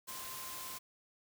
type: tone in noise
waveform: sine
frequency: 1044 Hz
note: C6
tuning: 4 cents flat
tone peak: -50 dBFS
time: 0.07-0.79 s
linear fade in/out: 20 ms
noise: white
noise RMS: -45 dBFS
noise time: 0.07-0.79 s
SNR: -8 dB
effects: none